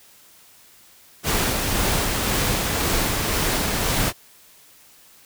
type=noise with tremolo; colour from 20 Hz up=pink; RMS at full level=-21 dBFS; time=1.23-4.13 s; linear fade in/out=50 ms; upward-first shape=sine; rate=1.9 Hz; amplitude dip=25%; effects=white hiss -51 dBFS RMS until 5.25 s